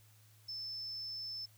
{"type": "tone", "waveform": "sine", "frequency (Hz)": 5274, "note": "E8", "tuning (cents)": 0, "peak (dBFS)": -40, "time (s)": [0.48, 1.46], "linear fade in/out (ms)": 10, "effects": ["added 107 Hz sine -62 dBFS peak until 1.57 s", "white hiss -67 dBFS RMS until 1.57 s"]}